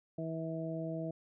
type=harmonic tone; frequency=162 Hz; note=E3; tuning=30 cents flat; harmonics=1 / 2 / 3 / 4; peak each=-39 / -41 / -46 / -41 dBFS; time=0.18-1.11 s; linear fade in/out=5 ms; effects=none